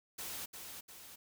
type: noise with echo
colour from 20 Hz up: white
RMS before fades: -43 dBFS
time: 0.18-0.46 s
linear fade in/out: 10 ms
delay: 350 ms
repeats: 2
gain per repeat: -5 dB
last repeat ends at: 1.16 s
effects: none